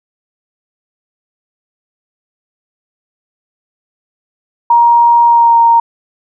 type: tone with pitch glide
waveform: sine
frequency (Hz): 942 to 929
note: A#5 to A#5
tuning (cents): +18 to -6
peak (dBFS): -4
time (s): 4.7-5.8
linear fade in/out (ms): 5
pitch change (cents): -24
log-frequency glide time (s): 5.25-5.57
effects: none